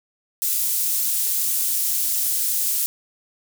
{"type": "high-pass noise", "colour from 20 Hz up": "pink", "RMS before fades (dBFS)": -22, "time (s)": [0.42, 2.86], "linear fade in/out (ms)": 0, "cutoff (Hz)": 10000, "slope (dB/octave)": 12, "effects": []}